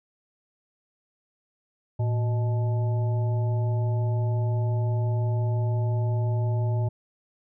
harmonic tone with a mistuned harmonic, 123.47 Hz, B2, in tune, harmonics 1 / 3 / 5 / 7, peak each -22 / -38 / -37 / -40 dBFS, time 1.99-6.89 s, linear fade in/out 10 ms, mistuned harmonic 1, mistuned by -150 cents, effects none

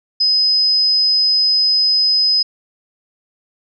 sine tone, 5040 Hz, D#8, 21 cents sharp, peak -11 dBFS, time 0.2-2.43 s, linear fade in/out 10 ms, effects none

